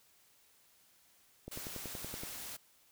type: click train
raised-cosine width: 2 ms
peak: -30 dBFS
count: 9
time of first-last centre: 1.48-2.235 s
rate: 10.6 Hz
type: noise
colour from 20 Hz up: white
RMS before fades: -45 dBFS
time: 1.51-2.57 s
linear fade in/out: 10 ms
effects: white hiss -67 dBFS RMS until 2.91 s